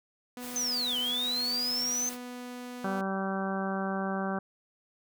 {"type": "tone", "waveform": "sawtooth", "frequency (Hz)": 246.9, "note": "B3", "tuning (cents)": 0, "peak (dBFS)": -35, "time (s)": [0.37, 3.01], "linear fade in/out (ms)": 2}
{"type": "noise", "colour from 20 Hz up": "white", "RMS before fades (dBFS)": -43, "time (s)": [0.39, 2.18], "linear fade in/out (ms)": 50}
{"type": "linear two-way sweep", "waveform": "sine", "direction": "down then up", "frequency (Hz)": [6272, 2960, 6272], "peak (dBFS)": -28, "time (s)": [0.56, 2.09], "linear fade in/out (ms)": 0, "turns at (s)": 0.98}
{"type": "harmonic tone", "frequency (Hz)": 193, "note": "G3", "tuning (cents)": -27, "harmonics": [1, 2, 3, 4, 5, 6, 7, 8], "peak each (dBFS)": [-32, -38, -38, -37, -44, -40, -43, -40], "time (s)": [2.84, 4.39], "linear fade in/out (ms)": 5}
{"effects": []}